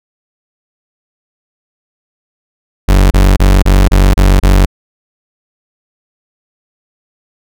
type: tone bursts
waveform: 40% pulse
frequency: 47.46 Hz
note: F#1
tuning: 45 cents sharp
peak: -3 dBFS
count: 7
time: 2.88-4.658 s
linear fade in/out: 10 ms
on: 230 ms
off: 28 ms
effects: none